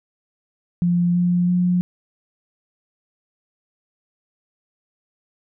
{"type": "tone with pitch steps", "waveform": "sine", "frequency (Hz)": [174.6, 176.63, 178.68], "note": ["F3", "F3", "F3"], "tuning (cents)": [0, 20, 40], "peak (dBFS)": -15, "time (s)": [0.82, 1.81], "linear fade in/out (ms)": 0, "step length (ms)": 330, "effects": []}